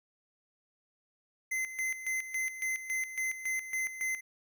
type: tone with tremolo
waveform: square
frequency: 2059 Hz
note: C7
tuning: 28 cents flat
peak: -31 dBFS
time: 1.51-4.21 s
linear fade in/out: 10 ms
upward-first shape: square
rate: 3.6 Hz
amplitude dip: 70%
effects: none